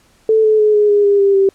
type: tone with pitch steps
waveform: sine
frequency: 440 / 432.4 / 425 / 417.7 / 410.5 / 403.5 / 396.6 / 389.7 Hz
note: A4 / A4 / G#4 / G#4 / G#4 / G#4 / G4 / G4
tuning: 0 / -30 / +40 / +10 / -20 / -50 / +20 / -10 cents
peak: -8 dBFS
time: 0.29-1.49 s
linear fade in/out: 2 ms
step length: 150 ms
effects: pink hiss -53 dBFS RMS until 1.54 s + low-pass 11000 Hz 12 dB/octave